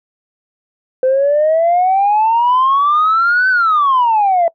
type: exponential two-way sweep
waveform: sine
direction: up then down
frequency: 511 to 1538 to 660 Hz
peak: -8 dBFS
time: 1.03-4.48 s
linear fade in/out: 2 ms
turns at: 3.49 s
effects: noise-tail reverb RT60 0.1 s tail -22 dB re dry + tanh soft clip ceiling -6 dBFS